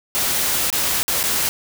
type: noise with dropouts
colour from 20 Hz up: white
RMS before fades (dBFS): -20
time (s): 0.15-1.49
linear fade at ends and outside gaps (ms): 0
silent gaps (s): 0.702-0.727 / 1.03-1.08 / 1.23-1.238
effects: none